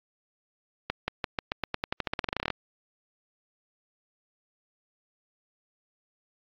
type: accelerating click train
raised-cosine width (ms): 0.3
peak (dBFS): -11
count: 22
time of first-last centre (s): 0.9-2.503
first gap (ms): 180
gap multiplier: 0.9
effects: low-pass 5000 Hz 12 dB/octave + AAC 32 kbps